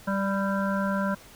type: harmonic tone with a mistuned harmonic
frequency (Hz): 196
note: G3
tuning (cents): 0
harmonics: 1 / 3 / 5 / 7 / 8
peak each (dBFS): -26 / -31 / -33 / -34 / -35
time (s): 0.07-1.15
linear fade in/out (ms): 10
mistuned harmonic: 5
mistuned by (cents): +26
effects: pink hiss -50 dBFS RMS until 1.35 s